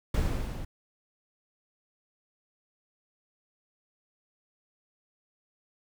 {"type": "noise with level ramp", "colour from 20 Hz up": "brown", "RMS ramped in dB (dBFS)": [-25, -38], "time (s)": [0.14, 0.65], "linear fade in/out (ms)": 5, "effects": []}